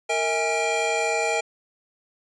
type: tone cluster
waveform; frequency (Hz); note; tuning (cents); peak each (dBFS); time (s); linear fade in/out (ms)
square; 460.2 / 644 / 821 / 2371; A#4 / E5 / G#5 / D7; -22 / -41 / -20 / +16; -28; 0.09-1.41; 10
effects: resampled to 22050 Hz